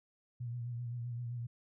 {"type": "tone with vibrato", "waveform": "sine", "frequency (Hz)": 120, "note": "B2", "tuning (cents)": -49, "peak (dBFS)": -37, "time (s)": [0.4, 1.47], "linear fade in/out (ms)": 10, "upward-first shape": "sine", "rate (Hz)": 7.7, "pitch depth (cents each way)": 44, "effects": []}